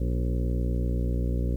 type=harmonic tone with a mistuned harmonic; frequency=60.3 Hz; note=B1; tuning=41 cents flat; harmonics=1 / 2 / 3 / 4 / 5 / 6 / 7 / 8 / 9; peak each=-25 / -31 / -35 / -37 / -39 / -41 / -42 / -43 / -44 dBFS; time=0-1.56 s; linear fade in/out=5 ms; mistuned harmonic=5; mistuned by=-46 cents; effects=10-bit